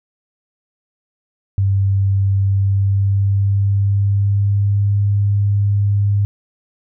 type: tone with pitch glide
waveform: sine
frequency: 98 to 101.34 Hz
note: G2 to G#2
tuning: 0 to -42 cents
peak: -12 dBFS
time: 1.58-6.25 s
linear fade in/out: 0 ms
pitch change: +58 cents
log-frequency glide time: 2.44-5.01 s
effects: none